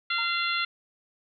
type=harmonic tone; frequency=689 Hz; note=F5; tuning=24 cents flat; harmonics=2 / 3 / 4 / 5 / 6; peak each=-29 / -31 / -32 / -33 / -34 dBFS; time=0.1-0.65 s; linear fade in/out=5 ms
type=tone with exponential decay; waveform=sine; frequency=924 Hz; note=A#5; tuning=16 cents flat; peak=-35 dBFS; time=0.18-0.35 s; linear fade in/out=5 ms; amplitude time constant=35 ms
effects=none